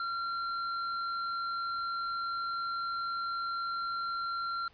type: tone with hard clipping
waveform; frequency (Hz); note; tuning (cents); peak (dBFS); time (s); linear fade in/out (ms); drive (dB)
sine; 1372; F6; -31; -34; 0-4.68; 2; 10
effects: pink hiss -62 dBFS RMS until 4.73 s + resampled to 11025 Hz